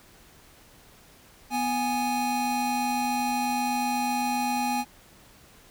square tone pair together, 246.9 / 828.6 Hz, B3 / G#5, 0 / -4 cents, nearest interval octave + major sixth, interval 2096 cents, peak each -30 / -27 dBFS, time 1.5-4.85 s, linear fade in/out 50 ms, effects pink hiss -54 dBFS RMS until 5.7 s

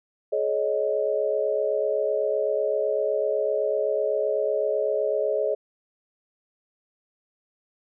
sine chord, Ab suspended fourth, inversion none, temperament equal with one note detuned, 423.8 / 554.4 / 622.3 Hz, Ab4 / Db5 / Eb5, +35 / 0 / 0 cents, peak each -26 dBFS, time 0.32-5.55 s, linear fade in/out 10 ms, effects none

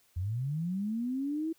sine linear sweep, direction up, 82.41 to 329.6 Hz, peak -30 dBFS, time 0.16-1.53 s, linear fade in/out 10 ms, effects white hiss -67 dBFS RMS until 1.58 s

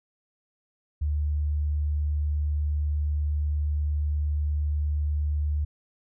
sine tone, 74.3 Hz, D2, 21 cents sharp, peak -23 dBFS, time 1.01-5.65 s, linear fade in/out 10 ms, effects none

